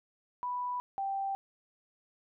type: tone pair in turn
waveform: sine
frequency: 987 / 783.4 Hz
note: B5 / G5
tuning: -1 / -1 cents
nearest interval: major third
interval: 400 cents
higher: first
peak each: -32 / -31 dBFS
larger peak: second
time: 0.43-0.8 / 0.98-1.35 s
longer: neither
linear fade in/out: 0 ms
effects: none